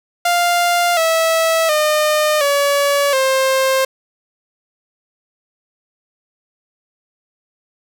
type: tone with pitch steps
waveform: sawtooth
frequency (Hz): 698.5 / 651.7 / 608.1 / 567.4 / 529.4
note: F5 / E5 / D#5 / C#5 / C5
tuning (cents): 0 / -20 / -40 / +40 / +20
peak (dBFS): -9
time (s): 0.25-3.85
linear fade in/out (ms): 5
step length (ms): 720
effects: none